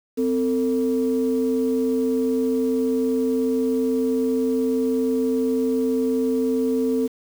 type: tone pair together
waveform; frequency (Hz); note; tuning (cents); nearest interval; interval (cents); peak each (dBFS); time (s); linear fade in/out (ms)
sine; 257.8 / 450; C4 / A4; -26 / +39; minor seventh; 965; -20 / -21; 0.17-7.08; 20
effects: tanh soft clip ceiling -12 dBFS + 7-bit